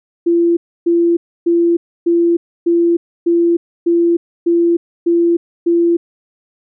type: tone bursts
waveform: sine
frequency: 340.8 Hz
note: F4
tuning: 42 cents flat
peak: -9 dBFS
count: 10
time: 0.26-5.97 s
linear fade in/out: 10 ms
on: 310 ms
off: 290 ms
effects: none